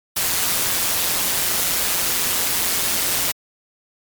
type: noise with amplitude modulation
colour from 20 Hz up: white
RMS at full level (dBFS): -18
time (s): 0.16-3.32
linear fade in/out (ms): 10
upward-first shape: sine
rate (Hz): 177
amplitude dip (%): 50
effects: MP3 96 kbps